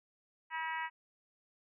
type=harmonic tone; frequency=321.5 Hz; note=E4; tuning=43 cents flat; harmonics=3 / 4 / 5 / 6 / 7 / 8 / 9; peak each=-38 / -48 / -44 / -41 / -47 / -50 / -53 dBFS; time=0.5-0.9 s; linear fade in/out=50 ms; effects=none